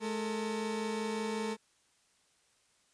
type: tone pair together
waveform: 30% pulse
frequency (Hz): 213.4 / 452.2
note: G#3 / A4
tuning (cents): +47 / +47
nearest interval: octave + minor second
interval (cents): 1300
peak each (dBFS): -33 / -34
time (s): 0-1.57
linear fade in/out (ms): 50
effects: white hiss -70 dBFS RMS until 2.93 s + resampled to 22050 Hz